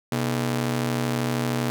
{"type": "ring-modulated tone", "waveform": "sawtooth", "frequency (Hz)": 183.9, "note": "F#3", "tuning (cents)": -10, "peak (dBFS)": -16, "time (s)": [0.12, 1.7], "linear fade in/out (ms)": 0, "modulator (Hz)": 55.5, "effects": []}